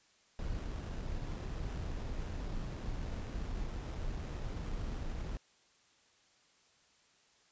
brown noise with sample-and-hold, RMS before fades -39 dBFS, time 0.39-5.37 s, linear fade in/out 0 ms, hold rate 4410 Hz, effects white hiss -68 dBFS RMS until 7.51 s + resampled to 16000 Hz

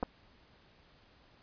clicks, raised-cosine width 1 ms, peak -19 dBFS, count 2, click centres 0.028 / 0.032 s, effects pink hiss -63 dBFS RMS until 1.42 s + resampled to 11025 Hz

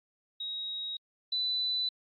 sine tone pair in turn, 3797 / 3990 Hz, A#7 / B7, +31 / +17 cents, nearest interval minor second, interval 86 cents, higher second, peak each -34 / -28 dBFS, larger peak second, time 0.4-0.97 / 1.32-1.89 s, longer neither, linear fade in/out 5 ms, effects AAC 48 kbps

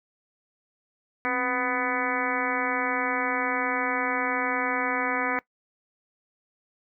harmonic tone with a mistuned harmonic, 249.2 Hz, B3, 16 cents sharp, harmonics 1 / 2 / 3 / 4 / 5 / 6 / 7 / 8 / 9, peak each -33 / -33 / -33 / -33 / -33 / -33 / -33 / -33 / -33 dBFS, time 1.25-5.39 s, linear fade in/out 0 ms, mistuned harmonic 1, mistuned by +100 cents, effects noise-tail reverb RT60 0.1 s tail -21 dB re dry

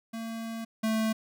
square tone pair in turn, 226.6 / 220.5 Hz, A#3 / A3, -49 / +4 cents, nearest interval unison, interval 47 cents, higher first, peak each -35 / -26 dBFS, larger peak second, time 0.13-0.65 / 0.83-1.13 s, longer first, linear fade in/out 10 ms, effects none

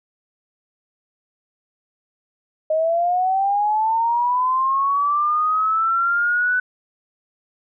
sine linear sweep, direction up, 620 to 1500 Hz, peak -16 dBFS, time 2.7-6.6 s, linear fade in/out 5 ms, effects none

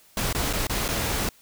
pink noise with dropouts, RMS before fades -26 dBFS, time 0.17-1.29 s, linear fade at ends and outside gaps 2 ms, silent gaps 0.328-0.348 / 0.529-0.534 / 0.67-0.696 / 0.881-0.887 s, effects white hiss -56 dBFS RMS until 1.41 s

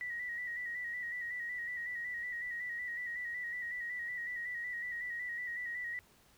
sine tone with vibrato, 1929 Hz, B6, 41 cents flat, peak -37 dBFS, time 0.01-5.99 s, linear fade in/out 0 ms, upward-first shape square, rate 5.4 Hz, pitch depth 38 cents each way, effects pink hiss -65 dBFS RMS until 6.37 s

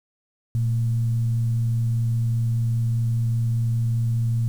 sine tone with frequency modulation, 116.54 Hz, A#2, in tune, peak -19 dBFS, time 0.55-4.48 s, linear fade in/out 0 ms, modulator 105 Hz, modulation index 0.25, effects 8-bit

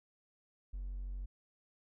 triangle tone with hard clipping, 46.25 Hz, F#1, in tune, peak -39 dBFS, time 0.73-1.26 s, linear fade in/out 10 ms, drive 4 dB, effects none

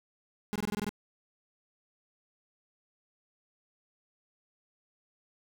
35% pulse tone bursts, 207.7 Hz, G#3, in tune, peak -29 dBFS, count 8, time 0.53-0.892 s, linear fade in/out 0 ms, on 26 ms, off 22 ms, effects none

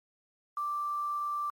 sine tone with quantisation, 1175 Hz, D6, 1 cent sharp, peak -30 dBFS, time 0.57-1.5 s, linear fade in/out 2 ms, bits 9, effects MP3 64 kbps

